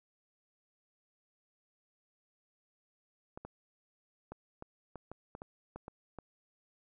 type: clicks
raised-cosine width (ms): 1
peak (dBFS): -30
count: 11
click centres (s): 3.375 / 3.45 / 4.32 / 4.624 / 4.957 / 5.116 / 5.351 / 5.419 / 5.76 / 5.881 / 6.187
effects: none